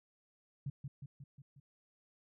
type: tone with echo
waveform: sine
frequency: 138.59 Hz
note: C#3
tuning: in tune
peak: -36 dBFS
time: 0.66-0.7 s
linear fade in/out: 5 ms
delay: 180 ms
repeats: 5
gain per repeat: -4 dB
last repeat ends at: 1.6 s
effects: none